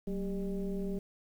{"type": "tone with frequency modulation", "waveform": "sine", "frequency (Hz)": 188.8, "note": "F#3", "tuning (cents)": 35, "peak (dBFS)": -32, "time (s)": [0.07, 0.99], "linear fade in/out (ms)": 5, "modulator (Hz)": 209, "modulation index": 1.1, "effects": ["10-bit"]}